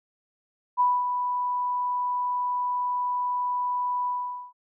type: tone with ADSR envelope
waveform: sine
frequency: 987.8 Hz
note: B5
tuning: in tune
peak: -17 dBFS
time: 0.77-4.53 s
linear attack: 33 ms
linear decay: 230 ms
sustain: -7 dB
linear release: 460 ms
effects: none